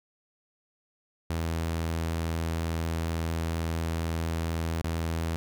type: tone with dropouts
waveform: sawtooth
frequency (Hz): 82.2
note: E2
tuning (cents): -4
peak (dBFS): -24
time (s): 1.3-5.36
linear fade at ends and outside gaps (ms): 0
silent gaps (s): 4.816-4.844
effects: none